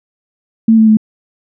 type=tone with pitch steps; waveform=sine; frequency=224.2 / 220.4 / 216.7 Hz; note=A3 / A3 / A3; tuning=+33 / +3 / -26 cents; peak=-4 dBFS; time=0.68-0.971 s; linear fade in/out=5 ms; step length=97 ms; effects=none